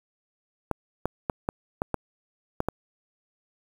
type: clicks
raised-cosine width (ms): 1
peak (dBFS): -11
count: 8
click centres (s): 0.713 / 1.056 / 1.298 / 1.489 / 1.819 / 1.943 / 2.604 / 2.686
effects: 7-bit